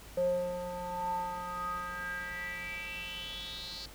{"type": "tone with band-pass filter sweep", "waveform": "square", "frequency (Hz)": 178.1, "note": "F3", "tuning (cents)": 34, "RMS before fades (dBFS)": -37, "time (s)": [0.17, 3.86], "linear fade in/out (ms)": 5, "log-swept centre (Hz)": [510, 4500], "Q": 7.4, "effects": ["added 50 Hz sine -52 dBFS peak until 3.94 s", "pink hiss -52 dBFS RMS until 3.94 s"]}